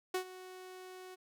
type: tone with ADSR envelope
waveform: sawtooth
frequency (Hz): 370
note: F#4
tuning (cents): 0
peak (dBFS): -27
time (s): 0.14-1.16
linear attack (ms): 6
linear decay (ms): 91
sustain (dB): -17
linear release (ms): 23
effects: none